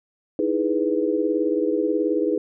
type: chord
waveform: sine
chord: E major seventh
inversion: third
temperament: equal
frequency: 311.1 / 329.6 / 415.3 / 493.9 Hz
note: D#4 / E4 / G#4 / B4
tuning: 0 / 0 / 0 / 0 cents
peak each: -24 / -26 / -24 / -25 dBFS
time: 0.39-2.38 s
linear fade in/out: 2 ms
effects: none